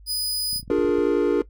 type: tone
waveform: sawtooth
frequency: 4978 Hz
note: D#8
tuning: in tune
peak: -20 dBFS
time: 0.06-0.62 s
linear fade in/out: 50 ms
type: clicks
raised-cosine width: 5 ms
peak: -29 dBFS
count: 10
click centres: 0.53 / 0.561 / 0.597 / 0.63 / 0.679 / 0.709 / 0.787 / 0.847 / 0.892 / 0.985 s
type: chord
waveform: triangle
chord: Bb dominant seventh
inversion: first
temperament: equal with one note detuned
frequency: 293.7 / 353.1 / 415.3 / 466.2 Hz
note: D4 / F4 / Ab4 / Bb4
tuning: 0 / +19 / 0 / 0 cents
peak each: -21 dBFS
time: 0.7-1.42 s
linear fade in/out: 2 ms
effects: noise-tail reverb RT60 0.1 s tail -18 dB re dry + added 50 Hz sine -44 dBFS peak until 1.49 s